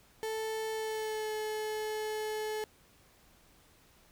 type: tone with pitch glide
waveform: 35% pulse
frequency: 440 to 430.4 Hz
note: A4 to A4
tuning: 0 to -38 cents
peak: -32 dBFS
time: 0.23-2.64 s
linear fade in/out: 0 ms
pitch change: -38 cents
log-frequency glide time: 0.73-1.33 s
effects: pink hiss -63 dBFS RMS until 4.11 s

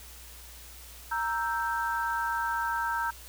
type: chord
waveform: sine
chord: E diminished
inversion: second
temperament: equal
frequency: 932.3 / 1318.5 / 1568 Hz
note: Bb5 / E6 / G6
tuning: 0 / 0 / 0 cents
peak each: -30 / -34 / -32 dBFS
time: 1.11-3.11 s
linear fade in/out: 10 ms
effects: added 60 Hz sine -49 dBFS peak until 3.28 s + white hiss -49 dBFS RMS until 3.28 s

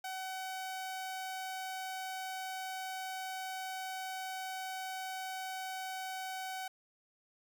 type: tone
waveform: sawtooth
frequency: 755 Hz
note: F#5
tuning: 35 cents sharp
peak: -35 dBFS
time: 0.04-6.68 s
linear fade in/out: 5 ms
effects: none

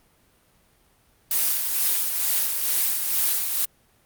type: noise with tremolo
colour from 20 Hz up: blue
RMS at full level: -21 dBFS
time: 1.31-3.65 s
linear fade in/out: 2 ms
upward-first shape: sine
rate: 2.2 Hz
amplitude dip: 45%
effects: pink hiss -61 dBFS RMS until 4.05 s + Opus 32 kbps

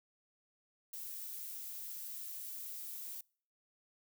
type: noise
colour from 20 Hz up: violet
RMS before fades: -45 dBFS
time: 0.93-3.21 s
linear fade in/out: 5 ms
effects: noise-tail reverb RT60 0.5 s tail -26 dB re dry

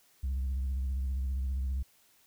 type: tone with vibrato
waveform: sine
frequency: 66 Hz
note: C2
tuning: 16 cents sharp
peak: -27 dBFS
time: 0.23-1.83 s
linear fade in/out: 10 ms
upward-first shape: triangle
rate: 15 Hz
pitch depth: 100 cents each way
effects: tanh soft clip ceiling -28 dBFS + white hiss -65 dBFS RMS until 2.26 s

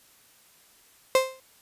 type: tone with exponential decay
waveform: 35% pulse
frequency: 523.3 Hz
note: C5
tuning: in tune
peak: -13 dBFS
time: 1.15-1.4 s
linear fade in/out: 1 ms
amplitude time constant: 54 ms
effects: white hiss -58 dBFS RMS until 1.61 s + resampled to 32000 Hz

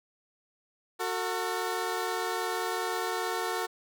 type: tone pair together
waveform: 15% pulse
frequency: 366.9 / 449.5 Hz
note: F#4 / A4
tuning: -15 / +37 cents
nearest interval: major third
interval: 352 cents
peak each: -26 dBFS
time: 0.99-3.67 s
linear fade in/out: 20 ms
effects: none

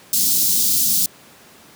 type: band-stop noise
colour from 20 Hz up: white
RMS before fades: -17 dBFS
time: 0.13-1.06 s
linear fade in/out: 2 ms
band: 260 to 4200 Hz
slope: 24 dB/octave
effects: pink hiss -46 dBFS RMS until 1.75 s + high-pass 150 Hz 12 dB/octave

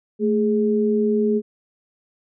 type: tone pair together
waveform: sine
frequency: 220 / 416.7 Hz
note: A3 / G#4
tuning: 0 / +6 cents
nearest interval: major seventh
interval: 1106 cents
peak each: -19 dBFS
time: 0.19-1.42 s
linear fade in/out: 50 ms
effects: none

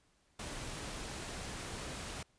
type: noise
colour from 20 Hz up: pink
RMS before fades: -43 dBFS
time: 0.39-2.23 s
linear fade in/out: 5 ms
effects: pink hiss -72 dBFS RMS until 2.38 s + resampled to 22050 Hz

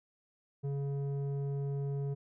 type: tone with low-pass filter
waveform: square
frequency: 140 Hz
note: C#3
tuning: 18 cents sharp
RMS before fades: -35 dBFS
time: 0.63-2.15 s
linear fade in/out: 20 ms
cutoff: 410 Hz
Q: 1.1
effects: none

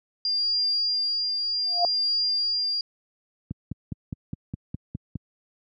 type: tone with tremolo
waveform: sine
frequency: 4799 Hz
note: D8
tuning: 37 cents sharp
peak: -21 dBFS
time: 0.25-2.81 s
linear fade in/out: 2 ms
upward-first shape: triangle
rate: 0.66 Hz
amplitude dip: 35%
type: tone with exponential growth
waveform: sine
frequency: 698.5 Hz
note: F5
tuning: in tune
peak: -16 dBFS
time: 1.66-1.85 s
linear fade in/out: 1 ms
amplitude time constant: 40 ms
type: click train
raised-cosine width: 5 ms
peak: -16 dBFS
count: 9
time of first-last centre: 3.51-5.156 s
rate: 4.86 Hz
effects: high-pass 100 Hz 12 dB/octave

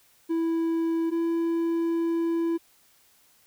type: tone pair in turn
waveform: triangle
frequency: 329.6 / 333.6 Hz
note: E4 / E4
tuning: 0 / +21 cents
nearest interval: unison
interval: 21 cents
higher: second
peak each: -21 / -21 dBFS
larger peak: neither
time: 0.29-1.11 / 1.11-2.58 s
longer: second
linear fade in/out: 20 ms
effects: white hiss -61 dBFS RMS until 3.46 s

